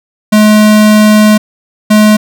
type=tone pair in turn; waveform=square; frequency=212.8 / 212.8 Hz; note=G#3 / G#3; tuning=+42 / +42 cents; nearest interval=unison; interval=0 cents; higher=neither; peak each=-3 dBFS; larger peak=neither; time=0.32-1.38 / 1.9-2.17 s; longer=first; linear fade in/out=10 ms; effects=none